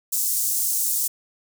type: high-pass noise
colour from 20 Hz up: pink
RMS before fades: -23 dBFS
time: 0.12-1.08 s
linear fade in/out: 10 ms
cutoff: 6900 Hz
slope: 24 dB/octave
effects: none